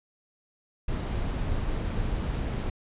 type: noise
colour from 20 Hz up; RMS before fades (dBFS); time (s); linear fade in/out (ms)
brown; -29; 0.88-2.7; 5
effects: resampled to 8000 Hz